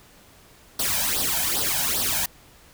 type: noise with flanger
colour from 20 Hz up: white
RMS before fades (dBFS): -24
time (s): 0.79-2.26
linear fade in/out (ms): 5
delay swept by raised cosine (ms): 0.21 to 1.31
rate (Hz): 2.5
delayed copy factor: +0.75
effects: pink hiss -52 dBFS RMS until 2.73 s